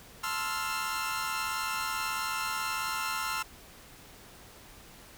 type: chord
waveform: sawtooth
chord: F major seventh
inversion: first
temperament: equal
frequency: 880 / 1046.5 / 1318.5 / 1396.9 Hz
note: A5 / C6 / E6 / F6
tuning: 0 / 0 / 0 / 0 cents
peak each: -36 / -33 / -32 / -32 dBFS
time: 0.23-3.43 s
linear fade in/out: 10 ms
effects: pink hiss -52 dBFS RMS until 5.17 s